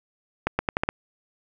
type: accelerating click train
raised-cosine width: 0.5 ms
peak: -7 dBFS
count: 6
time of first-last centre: 0.47-0.89 s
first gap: 120 ms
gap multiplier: 0.82
effects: none